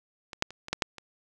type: clicks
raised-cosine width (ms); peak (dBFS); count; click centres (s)
0.2; -22 / -7 / -26 / -22 / -10 / -7 / -25; 7; 0.332 / 0.424 / 0.506 / 0.684 / 0.73 / 0.822 / 0.983
effects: none